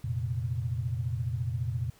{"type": "chord", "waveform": "sine", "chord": "F suspended fourth", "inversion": "none", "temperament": "just", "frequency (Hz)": [87.31, 116.41, 130.96], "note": ["F2", "Bb2", "C3"], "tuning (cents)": [0, -2, 2], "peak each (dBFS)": [-35, -31, -34], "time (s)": [0.04, 1.9], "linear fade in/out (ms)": 5, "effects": ["pink hiss -60 dBFS RMS until 1.99 s"]}